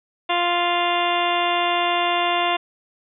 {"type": "harmonic tone", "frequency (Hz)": 349.2, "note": "F4", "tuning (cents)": 0, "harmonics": [1, 2, 3, 4, 5, 6, 7, 8, 9, 10], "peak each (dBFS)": [-28, -22, -24, -32, -33, -29, -34, -27, -36, -29], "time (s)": [0.29, 2.57], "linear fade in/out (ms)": 10, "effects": []}